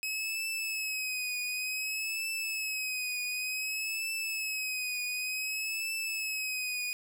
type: tone with vibrato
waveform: sawtooth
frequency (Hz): 2554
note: D#7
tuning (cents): +45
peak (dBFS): -29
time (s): 0.03-6.93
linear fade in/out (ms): 0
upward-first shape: triangle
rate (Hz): 0.55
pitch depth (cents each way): 64
effects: none